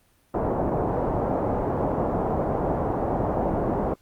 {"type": "low-pass noise", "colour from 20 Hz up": "white", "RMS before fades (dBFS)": -25, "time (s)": [0.34, 3.94], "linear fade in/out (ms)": 5, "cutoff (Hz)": 790, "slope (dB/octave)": 24, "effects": ["pink hiss -63 dBFS RMS until 4.01 s", "Opus 32 kbps"]}